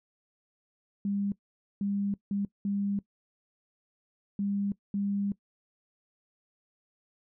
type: tone bursts at uneven times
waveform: sine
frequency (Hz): 200.6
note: G3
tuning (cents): +40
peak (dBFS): -27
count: 6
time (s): 1.05-1.32 / 1.81-2.14 / 2.31-2.45 / 2.65-2.99 / 4.39-4.72 / 4.94-5.32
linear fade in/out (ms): 2
effects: noise-tail reverb RT60 0.1 s tail -20 dB re dry